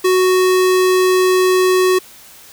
square tone, 370 Hz, F#4, in tune, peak -11 dBFS, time 0.04-1.99 s, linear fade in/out 10 ms, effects white hiss -41 dBFS RMS until 2.52 s

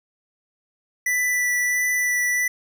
square tone with vibrato, 1975.5 Hz, B6, in tune, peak -20 dBFS, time 1.06-2.48 s, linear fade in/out 5 ms, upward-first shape sine, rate 1.5 Hz, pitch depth 10 cents each way, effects none

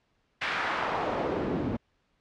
pink noise with band-pass filter sweep, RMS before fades -30 dBFS, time 0.41-1.77 s, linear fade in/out 10 ms, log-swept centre 2100 to 200 Hz, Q 1.2, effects pink hiss -72 dBFS RMS until 2.2 s + low-pass 4000 Hz 12 dB/octave

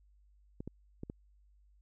clicks, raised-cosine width 3 ms, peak -28 dBFS, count 4, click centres 0.605 / 0.676 / 1.034 / 1.099 s, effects added 50 Hz sine -62 dBFS peak until 1.81 s

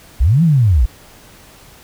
sine linear two-way sweep, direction up then down, 48.59 to 174.61 to 48.59 Hz, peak -8 dBFS, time 0.2-0.86 s, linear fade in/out 10 ms, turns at 0.43 s, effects pink hiss -43 dBFS RMS until 1.83 s

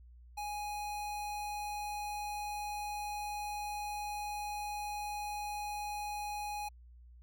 square tone, 830.6 Hz, G#5, in tune, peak -38 dBFS, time 0.37-6.69 s, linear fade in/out 10 ms, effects added 60 Hz sine -53 dBFS peak until 7.22 s

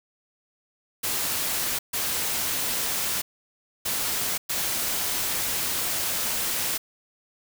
white noise bursts at uneven times, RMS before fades -27 dBFS, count 4, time 1.03-1.79 / 1.93-3.22 / 3.85-4.38 / 4.49-6.78 s, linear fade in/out 10 ms, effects none

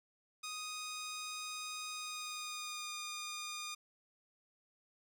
10% pulse tone with pitch glide, 1244.5 to 1218.2 Hz, D#6 to D#6, 0 to -37 cents, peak -33 dBFS, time 0.43-3.75 s, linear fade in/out 10 ms, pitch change -37 cents, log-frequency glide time 1.89-2.93 s, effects none

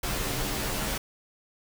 pink noise with comb filter, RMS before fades -30 dBFS, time 0.03-0.98 s, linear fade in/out 5 ms, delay 12 ms, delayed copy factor -0.95, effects none

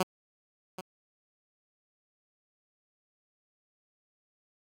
10% pulse tone with echo, 185.5 Hz, F#3, 5 cents sharp, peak -16 dBFS, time 0-0.03 s, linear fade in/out 5 ms, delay 780 ms, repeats 1, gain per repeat -13 dB, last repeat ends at 0.81 s, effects AAC 64 kbps

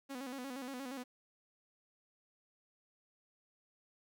sawtooth tone with vibrato, 261.6 Hz, C4, in tune, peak -38 dBFS, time 0.09-1.04 s, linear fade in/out 20 ms, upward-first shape square, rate 8.5 Hz, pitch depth 86 cents each way, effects 12-bit

